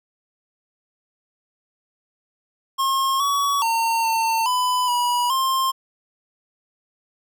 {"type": "tone with pitch steps", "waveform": "square", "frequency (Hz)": [1075, 1128, 912, 902, 1000, 972, 1058], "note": ["C6", "C#6", "A#5", "A5", "B5", "B5", "C6"], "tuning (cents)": [47, 30, -38, 43, 21, -28, 19], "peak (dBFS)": -19, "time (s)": [2.78, 5.72], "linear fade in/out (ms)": 20, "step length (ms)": 420, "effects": []}